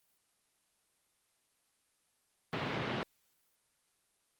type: band-pass noise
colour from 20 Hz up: pink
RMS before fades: -36 dBFS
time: 2.53-3.03 s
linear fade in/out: 0 ms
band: 120 to 3600 Hz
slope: 24 dB/octave
effects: white hiss -75 dBFS RMS until 4.39 s + Opus 24 kbps